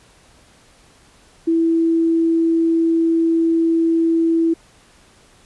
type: tone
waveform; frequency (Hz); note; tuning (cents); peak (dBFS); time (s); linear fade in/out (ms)
sine; 329.6; E4; 0; -13; 1.47-4.54; 10
effects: pink hiss -51 dBFS RMS until 5.45 s + resampled to 24000 Hz